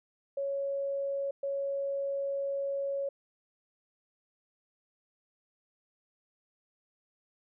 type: tone bursts at uneven times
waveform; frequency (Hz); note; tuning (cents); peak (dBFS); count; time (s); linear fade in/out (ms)
sine; 555; C#5; +2; -30; 2; 0.37-1.31 / 1.43-3.09; 5
effects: none